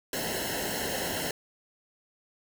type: noise with comb filter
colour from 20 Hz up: pink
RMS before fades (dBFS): -32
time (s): 0.13-1.31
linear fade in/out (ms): 2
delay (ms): 0.84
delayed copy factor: -0.85
effects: none